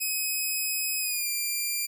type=tone with pitch glide; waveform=5% pulse; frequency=2537 to 2381 Hz; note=D#7 to D7; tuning=+33 to +23 cents; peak=-18 dBFS; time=0-1.87 s; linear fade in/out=20 ms; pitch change=-110 cents; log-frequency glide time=0.99-1.28 s; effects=none